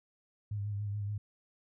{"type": "tone with vibrato", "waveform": "sine", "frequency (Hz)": 102.7, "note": "G#2", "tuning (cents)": -19, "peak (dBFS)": -33, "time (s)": [0.51, 1.18], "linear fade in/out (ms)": 5, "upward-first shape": "sine", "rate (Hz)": 7, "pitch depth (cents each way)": 39, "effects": []}